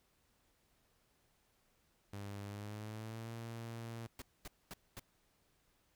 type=tone with pitch glide; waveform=sawtooth; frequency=100.9 to 115.24 Hz; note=G#2 to A#2; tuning=-49 to -19 cents; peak=-40 dBFS; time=2.13-4.07 s; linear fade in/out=5 ms; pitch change=+230 cents; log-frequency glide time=2.45-3.32 s
type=noise bursts; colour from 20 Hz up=pink; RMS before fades=-48 dBFS; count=4; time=4.19-4.996 s; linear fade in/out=2 ms; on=29 ms; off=230 ms
effects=pink hiss -75 dBFS RMS until 5.95 s